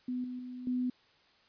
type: tone with level steps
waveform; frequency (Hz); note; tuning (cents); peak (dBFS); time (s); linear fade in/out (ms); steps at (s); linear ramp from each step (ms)
sine; 250.3; B3; +23; -32 / -37 / -40 / -29; 0.08-0.9; 5; 0.24 / 0.39 / 0.67; 2
effects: white hiss -65 dBFS RMS until 1.48 s + resampled to 11025 Hz